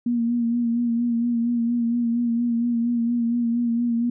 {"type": "tone with vibrato", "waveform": "sine", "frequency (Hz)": 235.9, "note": "A#3", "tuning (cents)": 21, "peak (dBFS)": -19, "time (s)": [0.06, 4.1], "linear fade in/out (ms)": 5, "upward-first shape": "sine", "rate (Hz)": 4.3, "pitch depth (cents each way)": 36, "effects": []}